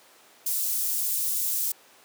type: high-pass noise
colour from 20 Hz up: white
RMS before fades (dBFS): -27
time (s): 0.46-1.72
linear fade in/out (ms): 5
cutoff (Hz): 7700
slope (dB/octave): 12
effects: pink hiss -54 dBFS RMS until 2.04 s + high-pass 400 Hz 12 dB/octave